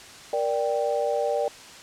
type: chord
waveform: sine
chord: G minor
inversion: first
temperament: equal with one note detuned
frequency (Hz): 468.9 / 587.3 / 784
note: Bb4 / D5 / G5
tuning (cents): +10 / 0 / 0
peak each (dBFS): -27 / -25 / -29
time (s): 0.33-1.48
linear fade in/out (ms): 2
effects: white hiss -44 dBFS RMS until 1.82 s + low-pass 7000 Hz 12 dB/octave